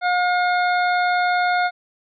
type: harmonic tone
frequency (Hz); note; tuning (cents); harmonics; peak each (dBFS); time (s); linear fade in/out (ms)
717; F5; +45; 1 / 2 / 3 / 5 / 6; -18 / -22 / -27 / -35 / -35; 0.01-1.71; 50
effects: none